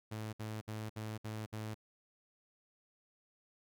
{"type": "tone bursts", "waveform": "sawtooth", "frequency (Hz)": 108.6, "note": "A2", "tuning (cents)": -22, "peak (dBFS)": -36, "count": 6, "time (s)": [0.11, 1.745], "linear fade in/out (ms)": 10, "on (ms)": 220, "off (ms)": 63, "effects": []}